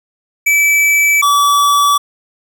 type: tone pair in turn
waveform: square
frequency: 2307 / 1148.8 Hz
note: D7 / D6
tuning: -31 / -39 cents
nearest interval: octave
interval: 1208 cents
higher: first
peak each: -9 dBFS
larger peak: neither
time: 0.46-1.22 / 1.22-1.98 s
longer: neither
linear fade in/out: 10 ms
effects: none